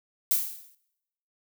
violet noise with exponential decay, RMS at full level -21 dBFS, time 0.31-0.75 s, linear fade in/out 2 ms, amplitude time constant 94 ms, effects noise-tail reverb RT60 0.9 s tail -23 dB re dry

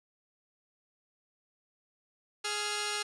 5% pulse tone pair together, 417.6 / 1387.3 Hz, G#4 / F6, +10 / -12 cents, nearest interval octave + major sixth, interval 2078 cents, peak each -22 / -23 dBFS, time 2.44-3.03 s, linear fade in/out 10 ms, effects resampled to 22050 Hz

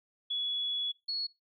sine tone pair in turn, 3388 / 4355 Hz, G#7 / C#8, +34 / -31 cents, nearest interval major third, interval 435 cents, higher second, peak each -30 / -31 dBFS, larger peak first, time 0.3-0.92 / 1.08-1.27 s, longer first, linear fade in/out 10 ms, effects noise-tail reverb RT60 0.2 s tail -18 dB re dry

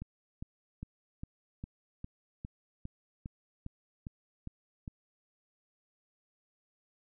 click train, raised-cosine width 5 ms, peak -28 dBFS, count 13, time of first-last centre 0.02-4.878 s, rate 2.47 Hz, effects none

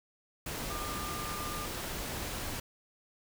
sine tone in noise, 1200 Hz, D6, 37 cents sharp, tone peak -40 dBFS, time 0.7-1.66 s, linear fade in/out 5 ms, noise pink, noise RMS -38 dBFS, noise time 0.46-2.6 s, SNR -5 dB, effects none

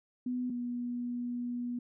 sine tone pair in turn, 249 / 242.9 Hz, B3 / B3, +14 / -29 cents, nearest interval unison, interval 43 cents, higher first, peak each -31 / -33 dBFS, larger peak first, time 0.26-0.5 / 0.5-1.79 s, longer second, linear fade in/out 5 ms, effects none

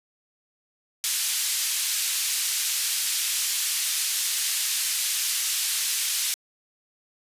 white band-pass noise, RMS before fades -26 dBFS, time 1.04-6.34 s, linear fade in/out 0 ms, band 2600 to 11000 Hz, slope 12 dB/octave, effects resampled to 32000 Hz

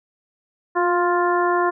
harmonic tone with a mistuned harmonic, 350.4 Hz, F4, 6 cents sharp, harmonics 1 / 2 / 3 / 4 / 5, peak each -20 / -23 / -21 / -27 / -29 dBFS, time 0.75-1.71 s, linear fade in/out 20 ms, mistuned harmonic 1, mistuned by +21 cents, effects none

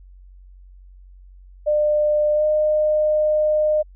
sine tone with pitch glide, 600 to 610.1 Hz, D5 to D#5, +37 to -34 cents, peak -15 dBFS, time 1.66-3.83 s, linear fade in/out 20 ms, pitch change +29 cents, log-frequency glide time 2.34-2.44 s, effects added 46 Hz sine -42 dBFS peak until 3.95 s

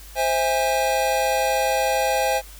square chord, C augmented, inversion none, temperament just, 523.3 / 654.1 / 817.6 Hz, C5 / E5 / G#5, 0 / -14 / -27 cents, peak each -24 / -26 / -23 dBFS, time 0.15-2.42 s, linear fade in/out 50 ms, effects added 50 Hz sine -41 dBFS peak until 2.59 s + white hiss -45 dBFS RMS until 2.59 s

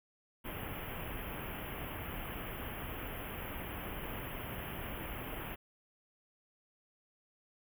pink band-stop noise, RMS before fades -42 dBFS, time 0.44-5.56 s, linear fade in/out 20 ms, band 3200 to 11000 Hz, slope 96 dB/octave, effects none

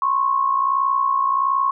sine tone pair together, 1032.6 / 1094 Hz, C6 / C#6, -23 / -23 cents, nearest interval minor second, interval 100 cents, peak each -23 / -17 dBFS, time 0.02-1.71 s, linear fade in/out 2 ms, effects none

